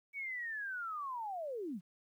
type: linear sweep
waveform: sine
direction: down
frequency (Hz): 2273 to 154.9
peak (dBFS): -38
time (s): 0.13-1.81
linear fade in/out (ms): 50
effects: 12-bit